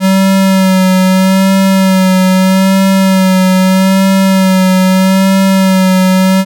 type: tone with vibrato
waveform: square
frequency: 189.5 Hz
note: F#3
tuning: 42 cents sharp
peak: -6 dBFS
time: 0-6.45 s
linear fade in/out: 50 ms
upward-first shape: sine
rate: 0.79 Hz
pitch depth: 30 cents each way
effects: none